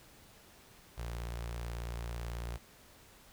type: tone with notch filter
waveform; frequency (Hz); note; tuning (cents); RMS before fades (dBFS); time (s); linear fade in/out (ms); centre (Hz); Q
sawtooth; 58.27; A#1; 0; -40; 0.97-2.58; 20; 250; 1
effects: pink hiss -59 dBFS RMS until 3.32 s